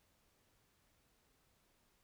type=silence; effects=pink hiss -75 dBFS RMS until 2.03 s